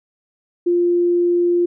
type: tone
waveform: sine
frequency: 349.2 Hz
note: F4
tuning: in tune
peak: -13 dBFS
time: 0.66-1.66 s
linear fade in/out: 10 ms
effects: none